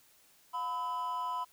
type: tone with amplitude modulation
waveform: triangle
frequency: 1002 Hz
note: B5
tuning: 25 cents sharp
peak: -27 dBFS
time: 0.53-1.45 s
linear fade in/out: 20 ms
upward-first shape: sine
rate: 289 Hz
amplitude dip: 75%
effects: tanh soft clip ceiling -23 dBFS + white hiss -64 dBFS RMS until 1.52 s